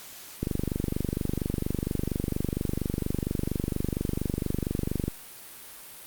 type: click train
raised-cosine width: 3 ms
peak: -14 dBFS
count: 114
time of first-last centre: 0.43-5.08 s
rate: 24.3 Hz
effects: white hiss -45 dBFS RMS until 6.06 s + Opus 48 kbps